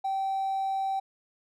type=tone with hard clipping; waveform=triangle; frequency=775 Hz; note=G5; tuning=20 cents flat; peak=-27 dBFS; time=0.04-1 s; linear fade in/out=10 ms; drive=4 dB; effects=none